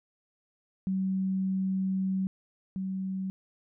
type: tone pair in turn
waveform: sine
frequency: 190 / 190 Hz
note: F#3 / F#3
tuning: +46 / +46 cents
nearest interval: unison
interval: 0 cents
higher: neither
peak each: -26 / -30 dBFS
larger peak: first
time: 0.87-2.27 / 2.76-3.3 s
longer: first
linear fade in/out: 0 ms
effects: none